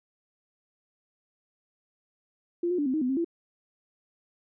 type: tone with pitch steps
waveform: sine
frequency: 346.3 / 358.1 / 290.9 / 259.3 / 312.5 / 251.8 / 267.1 / 337.3 Hz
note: F4 / F4 / D4 / C4 / D#4 / B3 / C4 / E4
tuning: -15 / +43 / -16 / -15 / +8 / +34 / +36 / +40 cents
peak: -24 dBFS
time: 2.63-3.246 s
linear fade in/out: 5 ms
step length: 77 ms
effects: none